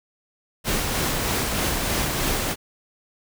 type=noise with tremolo; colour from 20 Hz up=pink; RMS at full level=-23 dBFS; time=0.64-2.56 s; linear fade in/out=50 ms; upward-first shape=sine; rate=3.2 Hz; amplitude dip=25%; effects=none